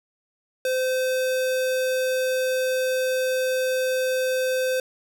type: tone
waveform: square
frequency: 515 Hz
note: C5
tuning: 28 cents flat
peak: -22 dBFS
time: 0.65-4.8 s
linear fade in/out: 2 ms
effects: none